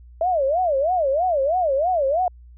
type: tone with vibrato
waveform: sine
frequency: 630 Hz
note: D#5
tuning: 21 cents sharp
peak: -17 dBFS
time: 0.21-2.28 s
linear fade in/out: 2 ms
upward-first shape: sine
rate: 3.1 Hz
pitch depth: 290 cents each way
effects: added 60 Hz sine -42 dBFS peak until 2.57 s